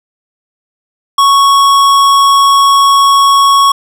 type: tone with tanh clipping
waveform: sine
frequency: 1108.7 Hz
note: C#6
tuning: in tune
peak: -6 dBFS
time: 1.18-3.72 s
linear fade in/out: 5 ms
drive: 18 dB
effects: none

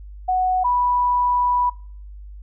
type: tone pair in turn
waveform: sine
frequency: 740 / 983.2 Hz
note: F#5 / B5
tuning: 0 / -8 cents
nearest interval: perfect fourth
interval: 492 cents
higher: second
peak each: -16 dBFS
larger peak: neither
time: 0.28-0.64 / 0.64-1.7 s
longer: second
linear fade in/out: 10 ms
effects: noise-tail reverb RT60 0.5 s tail -22 dB re dry + added 50 Hz sine -35 dBFS peak until 2.42 s

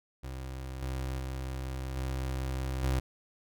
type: tone with level steps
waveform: 30% pulse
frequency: 65.41 Hz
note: C2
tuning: in tune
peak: -35 / -30 / -32 / -29 / -24 dBFS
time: 0.23-3 s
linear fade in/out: 10 ms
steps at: 0.82 / 1.19 / 1.96 / 2.83 s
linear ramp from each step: 5 ms
effects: none

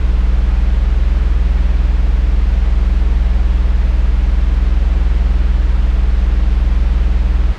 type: tone pair together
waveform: triangle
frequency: 41.21 / 61.74 Hz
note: E1 / B1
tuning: 0 / 0 cents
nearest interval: perfect fifth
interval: 700 cents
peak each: -10 dBFS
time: 0-7.54 s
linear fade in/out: 10 ms
effects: pink hiss -30 dBFS RMS until 7.58 s + low-pass 3000 Hz 12 dB/octave

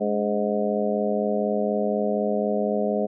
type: harmonic tone with a mistuned harmonic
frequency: 104.1 Hz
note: G#2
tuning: 5 cents sharp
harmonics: 2 / 3 / 4 / 5 / 6 / 7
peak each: -26 / -35 / -27 / -28 / -27 / -33 dBFS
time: 0-3.07 s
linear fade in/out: 20 ms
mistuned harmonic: 3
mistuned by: -99 cents
effects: none

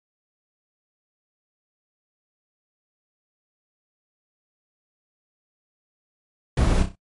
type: noise with echo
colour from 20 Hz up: brown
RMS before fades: -19 dBFS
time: 6.57-6.83 s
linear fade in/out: 5 ms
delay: 31 ms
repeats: 4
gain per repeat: -8 dB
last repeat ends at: 6.954 s
effects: noise-tail reverb RT60 0.1 s tail -20 dB re dry + MP3 48 kbps

